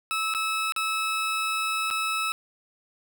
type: tone with dropouts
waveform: 20% pulse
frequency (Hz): 1300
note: E6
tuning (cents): -24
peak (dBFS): -20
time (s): 0.11-2.32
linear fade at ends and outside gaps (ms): 0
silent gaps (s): 0.339-0.348 / 0.722-0.763 / 1.903-1.91
effects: none